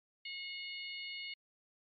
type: harmonic tone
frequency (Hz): 723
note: F#5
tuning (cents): -40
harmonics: 3 / 4 / 5 / 6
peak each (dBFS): -45 / -46 / -53 / -49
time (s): 0.25-1.34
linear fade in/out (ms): 5
effects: AAC 64 kbps